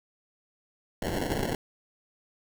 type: noise with sample-and-hold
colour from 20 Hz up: violet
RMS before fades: -30 dBFS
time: 1.02-1.55 s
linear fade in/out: 2 ms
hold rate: 1225 Hz
effects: none